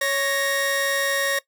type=tone pair together; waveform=sawtooth; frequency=554.4 / 1864.7 Hz; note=C#5 / A#6; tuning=0 / 0 cents; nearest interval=octave + major sixth; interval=2100 cents; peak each=-20 dBFS; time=0.01-1.39 s; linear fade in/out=5 ms; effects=noise-tail reverb RT60 0.1 s tail -19 dB re dry